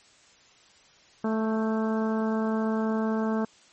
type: harmonic tone with a mistuned harmonic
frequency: 220 Hz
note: A3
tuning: in tune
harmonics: 1 / 2 / 3 / 4 / 5 / 6 / 7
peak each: -25 / -31 / -35 / -37 / -39 / -41 / -42 dBFS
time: 1.24-3.45 s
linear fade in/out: 5 ms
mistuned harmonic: 7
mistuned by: +25 cents
effects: white hiss -57 dBFS RMS until 3.72 s + MP3 32 kbps